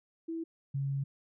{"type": "tone pair in turn", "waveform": "sine", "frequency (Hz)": [328.4, 138.08], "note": ["E4", "C#3"], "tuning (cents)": [-6, -6], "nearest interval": "octave + minor third", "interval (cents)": 1500, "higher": "first", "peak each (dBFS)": [-34, -30], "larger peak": "second", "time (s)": [[0.28, 0.44], [0.74, 1.04]], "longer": "second", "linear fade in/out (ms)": 10, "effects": []}